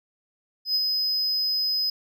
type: tone with ADSR envelope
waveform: triangle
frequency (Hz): 5040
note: D#8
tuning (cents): +21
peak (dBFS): -18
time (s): 0.65-1.9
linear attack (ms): 100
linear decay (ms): 38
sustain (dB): -3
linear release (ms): 4
effects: none